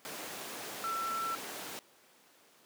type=tone in noise; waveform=sine; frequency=1340 Hz; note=E6; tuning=28 cents sharp; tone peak=-33 dBFS; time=0.84-1.35 s; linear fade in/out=0 ms; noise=pink; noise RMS=-41 dBFS; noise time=0.05-1.79 s; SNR=+5 dB; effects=pink hiss -62 dBFS RMS until 2.65 s + high-pass 300 Hz 12 dB/octave